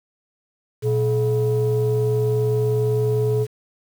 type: tone pair together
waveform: sine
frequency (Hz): 120 / 427.6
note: B2 / A4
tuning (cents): -49 / -49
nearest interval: octave + minor seventh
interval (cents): 2200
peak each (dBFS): -18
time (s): 0.82-3.47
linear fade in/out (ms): 50
effects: tanh soft clip ceiling -13 dBFS + 7-bit

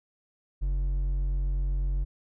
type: tone with hard clipping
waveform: triangle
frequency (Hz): 46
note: F#1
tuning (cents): -9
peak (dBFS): -26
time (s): 0.61-2.05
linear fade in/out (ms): 20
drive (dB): 8
effects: none

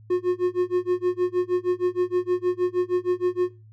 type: tone with tremolo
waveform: triangle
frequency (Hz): 360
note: F#4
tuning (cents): -47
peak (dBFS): -15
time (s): 0.1-3.51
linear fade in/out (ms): 5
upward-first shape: sine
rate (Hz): 6.4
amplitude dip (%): 100
effects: noise-tail reverb RT60 0.3 s tail -20 dB re dry + added 108 Hz sine -46 dBFS peak until 3.72 s

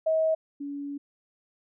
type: tone pair in turn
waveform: sine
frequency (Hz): 638 / 284.2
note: D#5 / C#4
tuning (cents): +43 / +43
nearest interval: octave + major second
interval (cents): 1400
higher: first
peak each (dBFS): -21 / -32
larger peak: first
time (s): 0.06-0.35 / 0.6-0.98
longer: second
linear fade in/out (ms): 10
effects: none

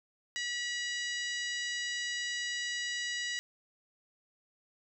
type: harmonic tone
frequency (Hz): 969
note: B5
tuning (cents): -33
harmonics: 2 / 3 / 4 / 5 / 6 / 7 / 8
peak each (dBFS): -36 / -40 / -42 / -44 / -46 / -47 / -48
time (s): 0.36-3.39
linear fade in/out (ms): 0
effects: none

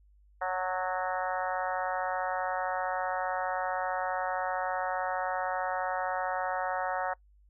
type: harmonic tone with a mistuned harmonic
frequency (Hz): 184.7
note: F#3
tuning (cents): -3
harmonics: 3 / 4 / 5 / 6 / 7 / 8 / 9 / 10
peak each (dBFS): -36 / -33 / -36 / -40 / -39 / -40 / -43 / -42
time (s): 0.41-7.14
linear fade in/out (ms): 10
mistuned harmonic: 5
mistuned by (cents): -21
effects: noise-tail reverb RT60 0.1 s tail -23 dB re dry + added 50 Hz sine -58 dBFS peak until 7.49 s

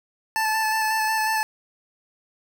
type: tone with vibrato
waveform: 25% pulse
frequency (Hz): 875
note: A5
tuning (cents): -10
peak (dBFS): -17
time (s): 0.36-1.43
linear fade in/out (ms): 0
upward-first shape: square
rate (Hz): 5.5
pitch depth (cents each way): 15
effects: none

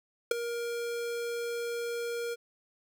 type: tone with ADSR envelope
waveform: square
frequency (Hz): 471.1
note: A#4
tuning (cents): +18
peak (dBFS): -20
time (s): 0.31-2.36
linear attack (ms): 4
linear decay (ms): 10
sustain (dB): -13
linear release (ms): 31
effects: none

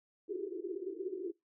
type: band-pass noise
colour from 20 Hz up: pink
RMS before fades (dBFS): -40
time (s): 0.28-1.32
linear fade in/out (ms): 20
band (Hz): 340 to 410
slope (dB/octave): 96
effects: noise-tail reverb RT60 0.2 s tail -24 dB re dry

